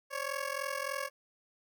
15% pulse ring-modulated tone, 554.4 Hz, C#5, in tune, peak -25 dBFS, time 0.1-1.1 s, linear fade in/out 50 ms, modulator 21.7 Hz, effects none

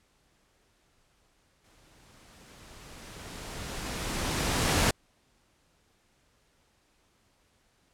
pink noise with exponential growth, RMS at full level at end -23 dBFS, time 1.64-4.91 s, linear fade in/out 5 ms, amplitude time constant 710 ms, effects pink hiss -68 dBFS RMS until 7.93 s + low-pass 10000 Hz 12 dB/octave

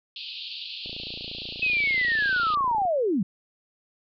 white band-pass noise, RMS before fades -37 dBFS, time 0.16-2.55 s, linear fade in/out 2 ms, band 2600 to 4600 Hz, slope 96 dB/octave
click train, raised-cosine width 2 ms, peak -29 dBFS, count 58, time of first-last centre 0.86-2.853 s, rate 28.6 Hz
sine linear sweep, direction down, 2589 to 166.7 Hz, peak -21 dBFS, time 1.62-3.23 s, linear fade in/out 5 ms
effects none

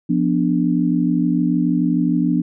sine chord, B diminished, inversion second, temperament equal, 174.61 / 246.9 / 293.7 Hz, F3 / B3 / D4, 0 / 0 / 0 cents, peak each -19 dBFS, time 0.09-2.42 s, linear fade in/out 10 ms, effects none

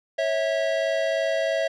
square tone pair together, 549 / 652 Hz, C#5 / E5, -17 / -19 cents, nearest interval minor third, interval 298 cents, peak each -27 / -24 dBFS, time 0.18-1.68 s, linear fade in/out 10 ms, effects low-pass 4000 Hz 12 dB/octave

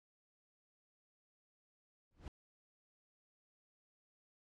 brown noise with exponential growth, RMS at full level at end -43 dBFS, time 2.11-2.28 s, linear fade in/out 1 ms, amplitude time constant 35 ms, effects low-pass 7000 Hz 12 dB/octave

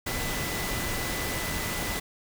sine tone in noise, 1996 Hz, B6, 18 cents sharp, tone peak -37 dBFS, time 0.06-2 s, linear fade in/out 10 ms, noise pink, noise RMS -31 dBFS, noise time 0.06-2 s, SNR -9 dB, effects none

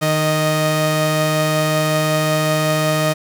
sawtooth tone pair together, 154.23 / 622.3 Hz, D#3 / D#5, -15 / 0 cents, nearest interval 2 octaves, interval 2415 cents, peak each -14 dBFS, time 0.01-3.14 s, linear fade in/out 20 ms, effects none

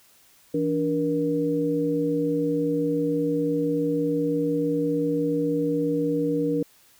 sine tone cluster, 164.3 / 290.2 / 473.6 Hz, E3 / D4 / A#4, -5 / -21 / +27 cents, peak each -30 / -24 / -25 dBFS, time 0.54-6.63 s, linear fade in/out 5 ms, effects white hiss -57 dBFS RMS until 6.99 s

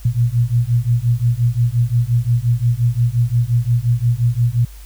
sine beating tone pair, 116.6 / 122.3 Hz, A#2 / B2, +1 / -16 cents, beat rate 5.7 Hz, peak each -16 dBFS, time 0.05-4.65 s, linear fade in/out 5 ms, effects added 50 Hz sine -34 dBFS peak until 4.85 s + white hiss -46 dBFS RMS until 4.85 s

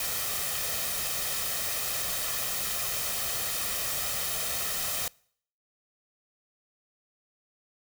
white noise with comb filter, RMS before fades -31 dBFS, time 0-5.08 s, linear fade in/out 2 ms, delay 1.6 ms, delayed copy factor +0.55, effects noise-tail reverb RT60 0.6 s tail -25 dB re dry

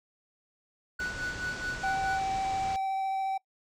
triangle tone with tremolo, 1480 Hz, F#6, in tune, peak -28 dBFS, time 0.99-2.19 s, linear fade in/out 5 ms, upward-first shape sine, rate 4.7 Hz, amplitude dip 70%
pink low-pass noise, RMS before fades -41 dBFS, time 1-2.76 s, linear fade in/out 0 ms, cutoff 7700 Hz, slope 48 dB/octave
triangle tone with vibrato, 772 Hz, G5, 27 cents flat, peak -26 dBFS, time 1.83-3.38 s, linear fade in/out 10 ms, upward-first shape sine, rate 14 Hz, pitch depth 8 cents each way
effects noise-tail reverb RT60 0.1 s tail -22 dB re dry

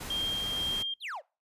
pink noise, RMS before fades -40 dBFS, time 0-0.83 s, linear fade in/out 10 ms
sine tone with tremolo, 3200 Hz, G7, 35 cents sharp, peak -28 dBFS, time 0.1-0.94 s, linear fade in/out 5 ms, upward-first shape sine, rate 2.1 Hz, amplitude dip 25%
triangle exponential sweep, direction down, 4452 to 493.9 Hz, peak -33 dBFS, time 1-1.22 s, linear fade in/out 50 ms
effects noise-tail reverb RT60 0.3 s tail -23 dB re dry + resampled to 32000 Hz

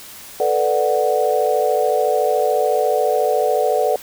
sine chord, B minor seventh, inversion third, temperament equal, 440 / 493.9 / 587.3 / 740 Hz, A4 / B4 / D5 / F#5, 0 / 0 / 0 / 0 cents, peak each -20 dBFS, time 0.4-3.96 s, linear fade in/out 2 ms, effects white hiss -38 dBFS RMS until 4.02 s

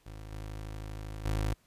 25% pulse tone with level steps, 52.7 Hz, G#1, 26 cents sharp, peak -39 / -35 / -25 dBFS, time 0.06-1.54 s, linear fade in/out 5 ms, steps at 0.31 / 1.25 s, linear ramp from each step 10 ms, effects pink hiss -68 dBFS RMS until 1.66 s + resampled to 32000 Hz

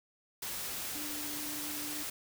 sine tone in noise, 297.1 Hz, D4, 20 cents sharp, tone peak -44 dBFS, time 0.95-2.03 s, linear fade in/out 5 ms, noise white, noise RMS -39 dBFS, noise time 0.42-2.1 s, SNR -8 dB, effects none

